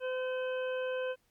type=harmonic tone; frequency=512 Hz; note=C5; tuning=38 cents flat; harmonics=1 / 2 / 3 / 5 / 6; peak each=-32 / -46 / -42 / -46 / -50 dBFS; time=0-1.16 s; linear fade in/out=50 ms; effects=pink hiss -73 dBFS RMS until 1.3 s + MP3 96 kbps